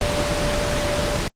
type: tone in noise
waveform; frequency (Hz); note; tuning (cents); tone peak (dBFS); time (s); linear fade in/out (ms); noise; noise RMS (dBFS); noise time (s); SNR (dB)
sine; 587.3; D5; 0; -24; 0.02-1.17; 2; pink; -22; 0.01-1.28; -5
effects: low-pass 7000 Hz 12 dB/octave + Opus 24 kbps